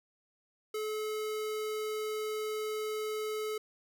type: tone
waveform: square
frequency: 430 Hz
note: A4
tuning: 40 cents flat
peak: -34 dBFS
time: 0.74-3.58 s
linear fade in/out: 5 ms
effects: none